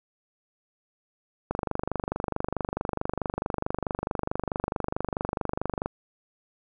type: click train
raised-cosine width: 1 ms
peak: -13 dBFS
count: 108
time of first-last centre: 1.51-5.86 s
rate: 24.6 Hz
effects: none